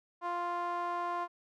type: tone with band-pass filter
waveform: sawtooth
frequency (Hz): 349.2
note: F4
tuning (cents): 0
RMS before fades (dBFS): -35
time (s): 0.21-1.28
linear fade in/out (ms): 50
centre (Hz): 940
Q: 4.4
effects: none